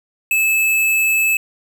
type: tone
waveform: square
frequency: 2609 Hz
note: E7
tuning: 18 cents flat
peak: -14 dBFS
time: 0.31-1.37 s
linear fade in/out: 2 ms
effects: none